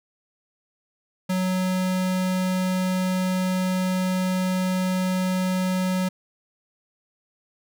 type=tone; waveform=square; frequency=185 Hz; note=F#3; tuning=in tune; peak=-22 dBFS; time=1.29-6.09 s; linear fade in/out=10 ms; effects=none